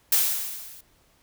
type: noise with level ramp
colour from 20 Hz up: blue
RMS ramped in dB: -18 to -47 dBFS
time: 0.12-0.81 s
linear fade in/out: 5 ms
effects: pink hiss -62 dBFS RMS until 1.22 s